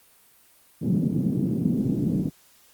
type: band-pass noise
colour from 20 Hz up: white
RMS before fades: -24 dBFS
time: 0.81-2.3 s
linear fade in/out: 20 ms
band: 140 to 250 Hz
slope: 24 dB/octave
effects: white hiss -57 dBFS RMS until 2.73 s + Opus 32 kbps